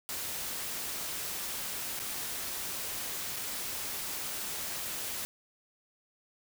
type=noise with dropouts; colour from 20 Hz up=white; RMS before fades=-37 dBFS; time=0.09-5.25 s; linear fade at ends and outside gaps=0 ms; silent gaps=1.992-1.999 / 3.36-3.364 s; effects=none